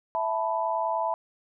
sine chord, E suspended fourth, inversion none, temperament just, 659.3 / 879 / 988.9 Hz, E5 / A5 / B5, 0 / -2 / +2 cents, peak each -29 / -29 / -29 dBFS, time 0.15-1.14 s, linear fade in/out 0 ms, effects none

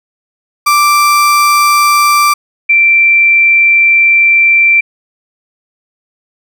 35% pulse / sine tone pair in turn, 1174.7 / 2349 Hz, D6 / D7, 0 / 0 cents, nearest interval octave, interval 1200 cents, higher second, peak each -4 dBFS, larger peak neither, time 0.66-2.34 / 2.69-4.81 s, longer second, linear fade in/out 10 ms, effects none

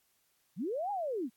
sine linear two-way sweep, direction up then down, 140.8 to 840 to 205.6 Hz, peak -32 dBFS, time 0.56-1.3 s, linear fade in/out 50 ms, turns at 0.91 s, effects white hiss -73 dBFS RMS until 1.36 s + AAC 64 kbps

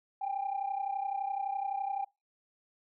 sine tone pair together, 784 / 815.8 Hz, G5 / G#5, 0 / -31 cents, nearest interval minor second, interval 69 cents, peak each -32 / -35 dBFS, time 0.21-2.05 s, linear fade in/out 10 ms, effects noise-tail reverb RT60 0.2 s tail -21 dB re dry + tanh soft clip ceiling -26 dBFS

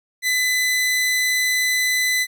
sawtooth tone, 2007 Hz, B6, 27 cents sharp, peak -14 dBFS, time 0.22-2.27 s, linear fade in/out 50 ms, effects none

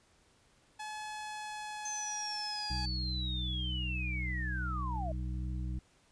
sawtooth tone with pitch glide, 854 to 840.3 Hz, G#5 to G#5, +48 to +20 cents, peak -36 dBFS, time 0.79-2.86 s, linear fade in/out 10 ms, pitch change -28 cents, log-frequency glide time 1-2.61 s
sine linear sweep, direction down, 6272 to 606 Hz, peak -37 dBFS, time 1.85-5.12 s, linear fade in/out 5 ms
harmonic tone, 62.5 Hz, B1, 21 cents sharp, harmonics 1 / 2 / 3 / 5, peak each -35 / -41 / -45 / -49 dBFS, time 2.7-5.79 s, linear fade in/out 5 ms
effects pink hiss -67 dBFS RMS until 6.11 s + resampled to 22050 Hz

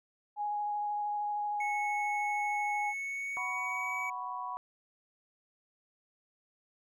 sine tone with vibrato, 830.6 Hz, G#5, in tune, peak -31 dBFS, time 0.36-2.94 s, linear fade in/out 50 ms, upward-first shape triangle, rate 13 Hz, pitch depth 12 cents each way
triangle tone with pitch glide, 2198 to 2273 Hz, C#7 to C#7, -15 to +43 cents, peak -33 dBFS, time 1.6-4.1 s, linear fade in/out 5 ms, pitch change +58 cents, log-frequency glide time 2.87-3.94 s
sine chord, F# suspended fourth, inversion none, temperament just, 740 / 986.7 / 1110 Hz, F#5 / B5 / C#6, 0 / -2 / +2 cents, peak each -42 / -38 / -41 dBFS, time 3.37-4.57 s, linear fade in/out 0 ms
effects none

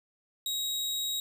sawtooth tone, 3806 Hz, A#7, 35 cents sharp, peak -27 dBFS, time 0.46-1.2 s, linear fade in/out 2 ms, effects none

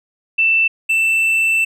sine / triangle tone pair in turn, 2664 / 2664 Hz, E7 / E7, +18 / +18 cents, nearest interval unison, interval 0 cents, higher neither, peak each -11 dBFS, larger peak neither, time 0.38-0.68 / 0.89-1.65 s, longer second, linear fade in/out 10 ms, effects none

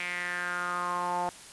sawtooth tone with band-pass filter sweep, 177.2 Hz, F3, 25 cents sharp, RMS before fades -32 dBFS, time 0-1.29 s, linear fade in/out 0 ms, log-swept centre 2300 to 800 Hz, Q 5.4, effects white hiss -48 dBFS RMS until 1.52 s + resampled to 24000 Hz

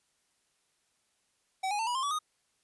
square tone with pitch steps, 763 / 827.3 / 896.9 / 972.5 / 1054.4 / 1143.2 / 1239.5 Hz, G5 / G#5 / A5 / B5 / C6 / D6 / D#6, -47 / -7 / +33 / -27 / +13 / -47 / -7 cents, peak -30 dBFS, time 1.63-2.19 s, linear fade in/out 10 ms, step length 80 ms, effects white hiss -74 dBFS RMS until 2.63 s + resampled to 24000 Hz

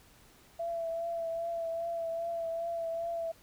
sine tone with vibrato, 669 Hz, E5, 25 cents sharp, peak -32 dBFS, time 0.59-3.32 s, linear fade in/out 10 ms, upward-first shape triangle, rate 2.5 Hz, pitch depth 30 cents each way, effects pink hiss -60 dBFS RMS until 3.42 s

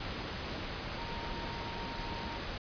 sine tone in noise, 929 Hz, A#5, 6 cents flat, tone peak -44 dBFS, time 0.98-2.38 s, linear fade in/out 5 ms, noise pink, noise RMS -39 dBFS, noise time 0-2.58 s, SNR -8 dB, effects resampled to 11025 Hz

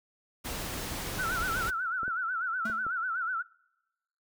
pink noise, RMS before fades -36 dBFS, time 0.44-1.71 s, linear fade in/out 20 ms
sine tone with vibrato, 1416 Hz, F6, 23 cents sharp, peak -29 dBFS, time 1.18-3.43 s, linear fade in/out 20 ms, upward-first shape sine, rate 8.1 Hz, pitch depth 130 cents each way
clicks, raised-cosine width 2 ms, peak -30 dBFS, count 7, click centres 1.382 / 1.496 / 1.617 / 2.032 / 2.08 / 2.699 / 2.866 s
square tone with exponential decay, 220 Hz, A3, in tune, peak -34 dBFS, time 2.65-2.89 s, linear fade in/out 5 ms, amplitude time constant 52 ms
effects noise-tail reverb RT60 1.0 s tail -25 dB re dry

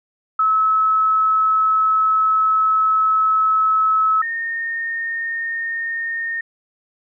sine tone pair in turn, 1295 / 1835.4 Hz, E6 / A#6, -31 / -27 cents, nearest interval tritone, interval 604 cents, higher second, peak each -13 / -21 dBFS, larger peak first, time 0.39-4.22 / 4.22-6.41 s, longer first, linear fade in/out 5 ms, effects none

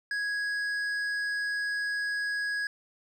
sine tone with hard clipping, 1661.2 Hz, G#6, in tune, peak -30 dBFS, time 0.11-2.67 s, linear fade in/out 2 ms, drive 7 dB, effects none

